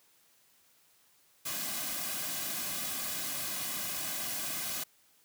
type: noise with comb filter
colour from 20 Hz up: white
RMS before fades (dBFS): -36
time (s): 1.45-4.84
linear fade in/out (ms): 10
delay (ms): 2.2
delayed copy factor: -0.7
effects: white hiss -66 dBFS RMS until 5.24 s + high-pass 80 Hz 12 dB/octave